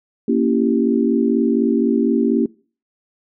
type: chord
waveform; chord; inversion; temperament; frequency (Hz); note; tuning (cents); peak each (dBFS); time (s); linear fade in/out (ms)
sine; A# diminished seventh; none; equal with one note detuned; 233.1 / 277.2 / 333.1 / 392; A#3 / C#4 / E4 / G4; 0 / 0 / +18 / 0; -17 / -19 / -21 / -21; 0.28-2.46; 5
effects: noise-tail reverb RT60 0.4 s tail -23 dB re dry